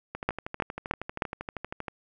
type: two click trains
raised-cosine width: 0.5 ms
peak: -19 / -9 dBFS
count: 23 / 4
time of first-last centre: 0.15-1.882 / 0.29-1.222 s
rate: 12.7 / 3.22 Hz
effects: none